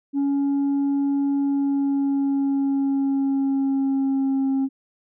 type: tone with pitch glide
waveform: sine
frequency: 280 to 269.2 Hz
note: C#4 to C4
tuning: +18 to +49 cents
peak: -16 dBFS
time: 0.13-4.69 s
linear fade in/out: 50 ms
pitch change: -69 cents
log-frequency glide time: 1.38-4.51 s
effects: tanh soft clip ceiling -18 dBFS